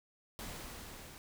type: noise with level ramp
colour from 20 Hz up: pink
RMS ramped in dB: -44 to -52 dBFS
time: 0.39-1.18 s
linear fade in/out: 0 ms
effects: none